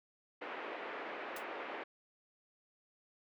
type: band-pass noise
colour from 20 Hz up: pink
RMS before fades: -44 dBFS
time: 0.41-1.84 s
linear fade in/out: 10 ms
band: 340 to 2500 Hz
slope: 24 dB/octave
type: noise with exponential decay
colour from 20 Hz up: white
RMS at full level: -44 dBFS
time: 1.36-1.45 s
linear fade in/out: 5 ms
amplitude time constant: 19 ms
effects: none